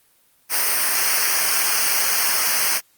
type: noise with comb filter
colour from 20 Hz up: white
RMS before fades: -19 dBFS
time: 0.49-2.81 s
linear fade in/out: 50 ms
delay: 0.27 ms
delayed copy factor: -0.9
effects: white hiss -59 dBFS RMS until 2.97 s + Opus 32 kbps